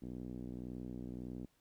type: tone with low-pass filter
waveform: 5% pulse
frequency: 61.74 Hz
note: B1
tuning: in tune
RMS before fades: -45 dBFS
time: 0.02-1.46 s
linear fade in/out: 5 ms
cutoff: 260 Hz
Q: 1.9
effects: pink hiss -75 dBFS RMS until 1.6 s